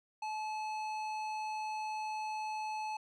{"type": "tone with tanh clipping", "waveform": "triangle", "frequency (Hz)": 862, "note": "A5", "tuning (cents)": -36, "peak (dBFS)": -38, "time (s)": [0.22, 2.97], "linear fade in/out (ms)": 5, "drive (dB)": 18, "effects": []}